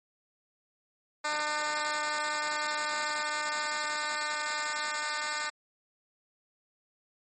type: tone with high-pass filter sweep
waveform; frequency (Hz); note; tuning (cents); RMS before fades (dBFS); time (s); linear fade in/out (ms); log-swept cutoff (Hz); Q
10% pulse; 300.9; D4; +42; -32; 1.24-5.5; 10; 800 to 1300; 0.71
effects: MP3 32 kbps